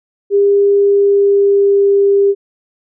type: tone with pitch glide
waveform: sine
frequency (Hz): 402 to 399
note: G4 to G4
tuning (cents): +44 to +31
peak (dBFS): -7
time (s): 0.3-2.35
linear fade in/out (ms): 50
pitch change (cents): -13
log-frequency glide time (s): 0.76-1.89
effects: none